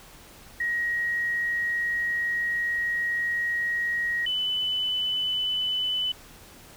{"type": "tone pair in turn", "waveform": "sine", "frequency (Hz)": [1892, 3003], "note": ["A#6", "F#7"], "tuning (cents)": [25, 25], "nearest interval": "minor sixth", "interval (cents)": 800, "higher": "second", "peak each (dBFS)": -24, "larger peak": "neither", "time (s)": [[0.6, 4.26], [4.26, 6.12]], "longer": "first", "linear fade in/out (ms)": 5, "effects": ["pink hiss -49 dBFS RMS until 6.76 s"]}